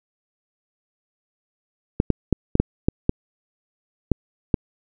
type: clicks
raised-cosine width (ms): 3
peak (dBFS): -3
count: 9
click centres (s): 2.001 / 2.103 / 2.327 / 2.554 / 2.6 / 2.885 / 3.094 / 4.117 / 4.542
effects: none